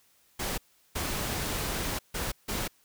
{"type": "noise bursts at uneven times", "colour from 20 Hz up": "pink", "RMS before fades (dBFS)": -32, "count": 4, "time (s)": [[0.39, 0.58], [0.95, 1.99], [2.14, 2.32], [2.48, 2.68]], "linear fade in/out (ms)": 10, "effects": ["white hiss -65 dBFS RMS until 2.84 s"]}